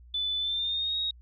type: tone with pitch glide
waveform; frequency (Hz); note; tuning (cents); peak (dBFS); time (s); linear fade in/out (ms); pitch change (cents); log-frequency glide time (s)
sine; 3498 to 3771; A7 to A#7; -11 to +19; -27; 0.14-1.11; 5; +130; 0.39-0.97
effects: added 60 Hz sine -49 dBFS peak until 1.21 s